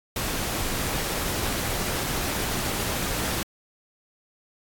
pink noise, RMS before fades -28 dBFS, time 0.16-3.43 s, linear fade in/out 2 ms, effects AAC 64 kbps

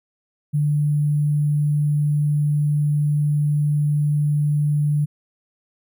sine tone with sample-and-hold, 147.9 Hz, D3, 13 cents sharp, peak -16 dBFS, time 0.53-5.06 s, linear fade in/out 20 ms, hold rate 11025 Hz, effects none

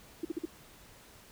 sine tone bursts, 329.6 Hz, E4, in tune, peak -30 dBFS, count 4, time 0.23-0.454 s, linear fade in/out 5 ms, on 20 ms, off 48 ms, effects pink hiss -56 dBFS RMS until 1.31 s

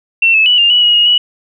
sine tone with pitch steps, 2702 / 2606 / 2954 / 2805 / 2940 / 2897 / 2873 / 2935 Hz, E7 / E7 / F#7 / F7 / F#7 / F#7 / F7 / F#7, +42 / -20 / -3 / +7 / -12 / -37 / +48 / -15 cents, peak -6 dBFS, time 0.22-1.18 s, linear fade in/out 5 ms, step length 120 ms, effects none

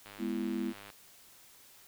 click train, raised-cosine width 0.3 ms, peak -32 dBFS, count 86, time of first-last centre 0.06-0.902 s, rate 101 Hz
sine chord, E major, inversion first, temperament equal with one note detuned, 207.7 / 246.9 / 334.2 Hz, G#3 / B3 / E4, 0 / 0 / +24 cents, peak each -36 dBFS, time 0.18-0.74 s, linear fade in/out 50 ms
effects white hiss -58 dBFS RMS until 1.87 s

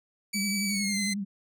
15% pulse tone with pitch glide, 2293 to 2055 Hz, D7 to C7, -42 to -32 cents, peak -22 dBFS, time 0.33-1.14 s, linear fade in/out 10 ms, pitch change -190 cents, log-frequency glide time 0.67-1 s
sine tone with vibrato, 200.6 Hz, G3, 40 cents sharp, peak -29 dBFS, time 0.34-1.25 s, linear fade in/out 20 ms, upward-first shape sine, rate 11 Hz, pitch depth 61 cents each way
effects none

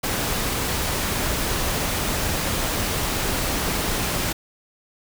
pink noise, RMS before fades -24 dBFS, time 0.03-4.33 s, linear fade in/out 10 ms, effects none

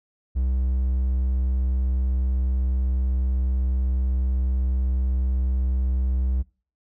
triangle tone, 64 Hz, C2, 38 cents flat, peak -18 dBFS, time 0.35-6.43 s, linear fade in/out 20 ms, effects noise-tail reverb RT60 0.4 s tail -24 dB re dry

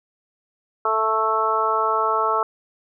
harmonic tone, 220 Hz, A3, in tune, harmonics 2 / 3 / 4 / 5 / 6, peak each -26 / -27 / -25 / -23 / -22 dBFS, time 0.85-2.43 s, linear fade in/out 2 ms, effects none

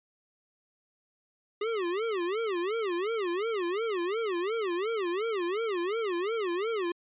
square tone with vibrato, 397.4 Hz, G4, 24 cents sharp, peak -29 dBFS, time 1.61-6.92 s, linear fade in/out 5 ms, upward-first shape sine, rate 2.8 Hz, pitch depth 260 cents each way, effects resampled to 8000 Hz

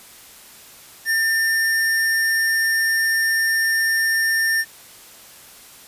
sine tone with sample-and-hold, 1794 Hz, A6, 33 cents sharp, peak -16 dBFS, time 1.05-4.65 s, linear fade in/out 50 ms, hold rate 7350 Hz, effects white hiss -44 dBFS RMS until 5.87 s + resampled to 32000 Hz

